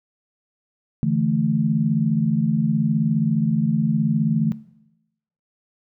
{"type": "chord", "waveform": "sine", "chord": "D suspended second", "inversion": "none", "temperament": "equal with one note detuned", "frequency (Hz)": [145.65, 164.81, 220], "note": ["D3", "E3", "A3"], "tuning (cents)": [-14, 0, 0], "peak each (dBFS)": -22, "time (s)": [1.03, 4.52], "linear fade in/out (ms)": 0, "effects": ["noise-tail reverb RT60 0.9 s tail -18 dB re dry"]}